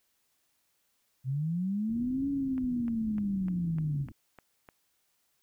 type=linear two-way sweep; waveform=sine; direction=up then down; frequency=125.4 to 282 to 135.3 Hz; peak=-28 dBFS; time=1.24-4.07 s; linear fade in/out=50 ms; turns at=2.29 s
type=low-pass noise; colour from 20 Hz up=white; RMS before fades=-45 dBFS; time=1.89-4.12 s; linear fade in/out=5 ms; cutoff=320 Hz; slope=96 dB/octave
type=click train; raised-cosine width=0.5 ms; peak=-34 dBFS; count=8; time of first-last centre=2.58-4.688 s; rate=3.32 Hz
effects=white hiss -74 dBFS RMS until 5.42 s